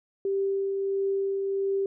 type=tone with tremolo; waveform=sine; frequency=392 Hz; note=G4; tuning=in tune; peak=-23 dBFS; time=0.25-1.86 s; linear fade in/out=2 ms; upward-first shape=triangle; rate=1.5 Hz; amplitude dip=30%; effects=none